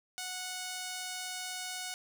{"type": "tone", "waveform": "5% pulse", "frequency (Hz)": 736, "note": "F#5", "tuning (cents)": -9, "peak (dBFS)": -26, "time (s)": [0.18, 1.94], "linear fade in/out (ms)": 0, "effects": []}